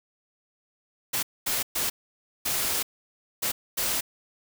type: noise bursts at uneven times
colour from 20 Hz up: white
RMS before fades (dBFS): -27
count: 6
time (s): 1.13-1.23 / 1.46-1.63 / 1.75-1.9 / 2.45-2.83 / 3.42-3.52 / 3.77-4.01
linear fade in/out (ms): 10
effects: none